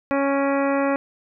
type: harmonic tone with a mistuned harmonic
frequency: 277.2 Hz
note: C#4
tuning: in tune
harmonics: 1 / 2 / 3 / 4 / 5 / 6 / 7 / 8 / 9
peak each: -22 / -22 / -29 / -29 / -32 / -35 / -34 / -40 / -38 dBFS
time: 0.11-0.96 s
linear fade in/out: 0 ms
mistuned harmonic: 8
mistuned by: +61 cents
effects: none